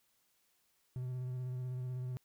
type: tone with vibrato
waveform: triangle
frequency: 126.6 Hz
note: B2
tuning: 43 cents sharp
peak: -35 dBFS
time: 0.96-2.17 s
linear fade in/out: 0 ms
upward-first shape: square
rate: 16 Hz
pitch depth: 18 cents each way
effects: white hiss -75 dBFS RMS until 2.24 s